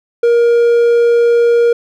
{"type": "tone", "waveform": "triangle", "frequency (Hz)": 471.4, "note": "A#4", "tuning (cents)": 19, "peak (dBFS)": -5, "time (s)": [0.23, 1.73], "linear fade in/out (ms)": 5, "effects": []}